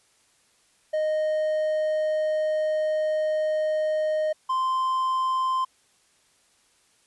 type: tone pair in turn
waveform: triangle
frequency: 619 / 1041 Hz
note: D#5 / C6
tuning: -9 / -9 cents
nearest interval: major sixth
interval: 900 cents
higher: second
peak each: -20 dBFS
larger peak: neither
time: 0.93-4.33 / 4.49-5.65 s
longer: first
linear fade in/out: 10 ms
effects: white hiss -63 dBFS RMS until 7.06 s + resampled to 24000 Hz